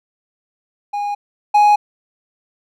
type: tone pair in turn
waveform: triangle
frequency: 820 / 831.9 Hz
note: G#5 / G#5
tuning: -22 / +3 cents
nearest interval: unison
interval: 25 cents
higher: second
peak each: -17 / -6 dBFS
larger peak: second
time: 0.93-1.15 / 1.54-1.76 s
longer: neither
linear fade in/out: 10 ms
effects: none